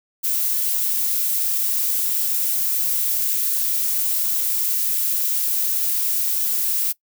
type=noise; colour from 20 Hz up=violet; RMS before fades=-21 dBFS; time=0.23-6.93 s; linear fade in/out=20 ms; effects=noise-tail reverb RT60 0.1 s tail -21 dB re dry